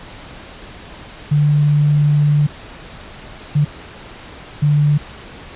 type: tone bursts at uneven times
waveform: sine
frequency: 147.3 Hz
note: D3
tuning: 6 cents sharp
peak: -10 dBFS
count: 3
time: 1.31-2.47 / 3.55-3.65 / 4.62-4.98 s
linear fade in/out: 10 ms
effects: pink hiss -36 dBFS RMS until 5.55 s + resampled to 8000 Hz